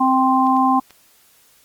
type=harmonic tone; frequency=261.6 Hz; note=C4; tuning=in tune; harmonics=1 / 3 / 4; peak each=-17 / -17 / -17 dBFS; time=0-0.8 s; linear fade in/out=10 ms
type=clicks; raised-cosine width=0.2 ms; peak=-25 dBFS; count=3; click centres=0.469 / 0.567 / 0.907 s
effects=white hiss -54 dBFS RMS until 1.64 s + Opus 32 kbps